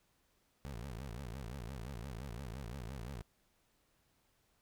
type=tone with vibrato; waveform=20% pulse; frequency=62.2 Hz; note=B1; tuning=13 cents sharp; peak=-38 dBFS; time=0.65-3.22 s; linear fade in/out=0 ms; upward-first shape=sine; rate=5.8 Hz; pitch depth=250 cents each way; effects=pink hiss -75 dBFS RMS until 4.61 s